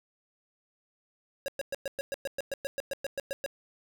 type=tone bursts; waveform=square; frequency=550 Hz; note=C#5; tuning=14 cents flat; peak=-31 dBFS; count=16; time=1.46-3.462 s; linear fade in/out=0 ms; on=22 ms; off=110 ms; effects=none